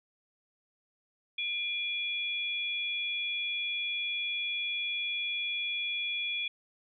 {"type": "tone pair together", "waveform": "sine", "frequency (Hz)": [2400, 3380], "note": ["D7", "G#7"], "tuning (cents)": [37, 30], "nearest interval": "tritone", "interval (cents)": 593, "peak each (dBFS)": [-33, -34], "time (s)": [1.38, 6.48], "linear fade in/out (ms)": 5, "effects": []}